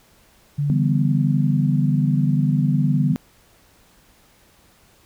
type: tone with pitch glide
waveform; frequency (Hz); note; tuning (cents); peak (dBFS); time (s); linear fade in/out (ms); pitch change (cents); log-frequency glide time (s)
sine; 144.4 to 145.4; D3 to D3; -29 to -17; -18; 0.58-3.13; 10; +12; 1.78-2.75
type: chord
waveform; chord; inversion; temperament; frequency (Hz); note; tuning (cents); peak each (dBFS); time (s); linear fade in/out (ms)
sine; E minor; none; equal; 164.81 / 196 / 246.9; E3 / G3 / B3; 0 / 0 / 0; -23; 0.7-3.16; 0
effects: pink hiss -55 dBFS RMS until 5.05 s